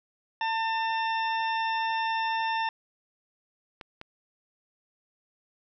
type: harmonic tone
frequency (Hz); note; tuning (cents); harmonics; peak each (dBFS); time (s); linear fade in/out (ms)
898; A5; +35; 1 / 2 / 3 / 4 / 6; -27 / -33 / -37 / -39 / -43; 0.41-2.69; 2
type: clicks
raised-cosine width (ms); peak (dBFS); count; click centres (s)
0.3; -24; 2; 3.812 / 4.014
effects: none